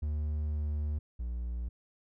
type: tone pair in turn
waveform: triangle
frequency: 75.1 / 59.61 Hz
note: D2 / A#1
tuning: +39 / +39 cents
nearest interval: major third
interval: 400 cents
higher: first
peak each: -28 / -31 dBFS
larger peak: first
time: 0.02-0.99 / 1.19-1.69 s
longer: first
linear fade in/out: 10 ms
effects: none